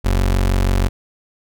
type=tone; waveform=30% pulse; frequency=46.25 Hz; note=F#1; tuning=in tune; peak=-11 dBFS; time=0.04-0.89 s; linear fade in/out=20 ms; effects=none